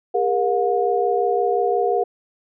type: tone cluster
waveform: sine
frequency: 404.9 / 470.6 / 720 Hz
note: G#4 / A#4 / F#5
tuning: -44 / +16 / -47 cents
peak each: -21 dBFS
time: 0.14-2.04 s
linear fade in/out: 10 ms
effects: none